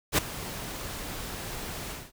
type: noise with ADSR envelope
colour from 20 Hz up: pink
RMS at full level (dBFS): -20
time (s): 0.12-2.12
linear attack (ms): 61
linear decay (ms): 8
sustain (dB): -17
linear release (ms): 210
effects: none